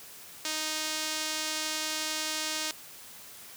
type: tone with band-pass filter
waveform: sawtooth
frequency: 311.1 Hz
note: D#4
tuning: in tune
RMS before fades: -33 dBFS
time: 0.45-2.71 s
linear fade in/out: 0 ms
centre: 5600 Hz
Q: 0.97
effects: white hiss -48 dBFS RMS until 3.56 s + high-pass 60 Hz 12 dB/octave